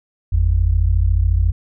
sine tone pair together, 50.74 / 84.8 Hz, G#1 / E2, -40 / +50 cents, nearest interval major sixth, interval 890 cents, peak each -15 dBFS, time 0.32-1.52 s, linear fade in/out 10 ms, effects none

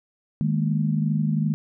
sine chord, D# suspended fourth, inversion none, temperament equal with one note detuned, 155.56 / 207.7 / 230.4 Hz, D#3 / G#3 / A#3, 0 / 0 / -20 cents, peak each -22 / -25 / -28 dBFS, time 0.41-1.54 s, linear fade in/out 0 ms, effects none

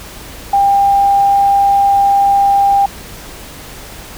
sine tone, 797 Hz, G5, 28 cents sharp, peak -7 dBFS, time 0.53-2.86 s, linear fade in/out 5 ms, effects added 50 Hz sine -38 dBFS peak until 4.17 s + pink hiss -32 dBFS RMS until 4.17 s

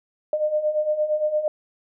sine beating tone pair, 602 / 610.7 Hz, D5 / D#5, +43 / -32 cents, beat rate 8.7 Hz, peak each -26 / -21 dBFS, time 0.33-1.48 s, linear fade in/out 2 ms, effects none

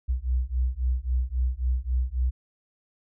sine beating tone pair, 60.9 / 64.6 Hz, B1 / C2, -24 / -21 cents, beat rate 3.7 Hz, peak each -26 dBFS, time 0.08-2.31 s, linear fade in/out 20 ms, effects none

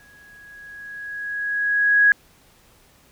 sine tone with exponential growth, 1661.2 Hz, G#6, in tune, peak -10 dBFS, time 0-2.12 s, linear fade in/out 1 ms, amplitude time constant 460 ms, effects pink hiss -55 dBFS RMS until 3.11 s

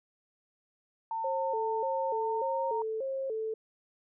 sine tone with pitch glide, 900 to 926.4 Hz, A5 to A#5, +39 to -11 cents, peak -31 dBFS, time 1.11-2.82 s, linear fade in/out 2 ms, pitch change +50 cents, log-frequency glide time 2.12-2.67 s
sine tone with vibrato, 485.9 Hz, B4, 28 cents flat, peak -31 dBFS, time 1.24-3.54 s, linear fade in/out 5 ms, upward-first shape square, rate 1.7 Hz, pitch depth 170 cents each way
effects none

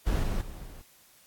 brown noise with level steps, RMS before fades -26 / -29 / -41 / -44 dBFS, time 0.06-0.82 s, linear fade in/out 10 ms, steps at 0.23 / 0.41 / 0.65 s, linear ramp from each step 2 ms, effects white hiss -59 dBFS RMS until 1.26 s + AAC 64 kbps

